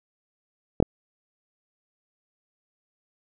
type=clicks; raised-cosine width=2 ms; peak=-4 dBFS; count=2; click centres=0.802 / 0.826 s; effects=none